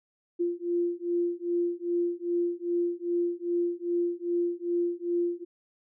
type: beating tone pair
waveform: sine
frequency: 345.9 / 348.4 Hz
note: F4 / F4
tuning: -17 / -4 cents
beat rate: 2.5 Hz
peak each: -29 dBFS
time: 0.39-5.45 s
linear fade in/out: 20 ms
effects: none